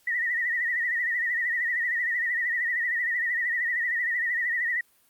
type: tone with vibrato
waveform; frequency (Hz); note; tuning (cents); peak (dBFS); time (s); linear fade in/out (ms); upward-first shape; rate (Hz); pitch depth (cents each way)
sine; 1907; A#6; +39; -24; 0.07-4.81; 5; triangle; 13; 99
effects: white hiss -63 dBFS RMS until 5.09 s + Opus 48 kbps